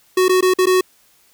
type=tone with dropouts; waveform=square; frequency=370 Hz; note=F#4; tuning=in tune; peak=-12 dBFS; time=0.17-0.81 s; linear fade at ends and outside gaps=5 ms; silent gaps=0.283-0.293 / 0.409-0.425 / 0.538-0.586 / 0.658-0.668 s; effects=white hiss -55 dBFS RMS until 1.33 s